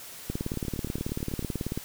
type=two click trains; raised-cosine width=3 ms; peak=-17 / -24 dBFS; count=28 / 9; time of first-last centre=0.3-1.775 / 0.54-1.426 s; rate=18.3 / 9.03 Hz; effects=white hiss -44 dBFS RMS until 1.84 s